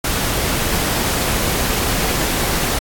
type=noise; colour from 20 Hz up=pink; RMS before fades=-19 dBFS; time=0.04-2.79 s; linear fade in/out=5 ms; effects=AAC 64 kbps